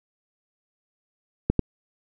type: clicks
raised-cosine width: 3 ms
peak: -6 dBFS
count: 2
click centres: 1.5 / 1.593 s
effects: none